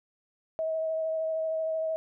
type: tone with vibrato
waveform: sine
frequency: 640 Hz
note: D#5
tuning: 49 cents sharp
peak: -27 dBFS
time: 0.59-1.96 s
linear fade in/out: 0 ms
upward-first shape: sine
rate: 13 Hz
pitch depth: 14 cents each way
effects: none